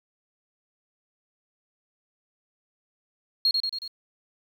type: tone with echo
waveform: sine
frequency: 4270 Hz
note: C8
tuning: 34 cents sharp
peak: -17 dBFS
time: 3.45-3.51 s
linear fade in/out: 2 ms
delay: 92 ms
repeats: 4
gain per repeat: -4 dB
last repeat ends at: 3.878 s
effects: tanh soft clip ceiling -14 dBFS + 9-bit